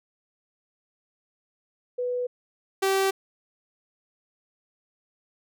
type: tone pair in turn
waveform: sine / sawtooth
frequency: 493.9 / 387 Hz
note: B4 / G4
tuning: 0 / -22 cents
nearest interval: major third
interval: 422 cents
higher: first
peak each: -25 / -17 dBFS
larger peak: second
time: 1.98-2.27 / 2.82-3.11 s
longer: neither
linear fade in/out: 10 ms
effects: none